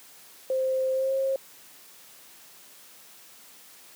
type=tone with pitch glide; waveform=sine; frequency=523.3 to 536.5 Hz; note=C5 to C5; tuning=0 to +43 cents; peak=-23 dBFS; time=0.5-1.36 s; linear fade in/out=2 ms; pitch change=+43 cents; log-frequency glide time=0.93-1.13 s; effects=white hiss -51 dBFS RMS until 3.95 s + high-pass 150 Hz 12 dB/octave